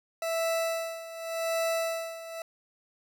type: tone with tremolo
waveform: 40% pulse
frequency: 659.3 Hz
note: E5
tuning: in tune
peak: -25 dBFS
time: 0.22-2.42 s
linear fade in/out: 2 ms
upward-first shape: sine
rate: 0.87 Hz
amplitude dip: 80%
effects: none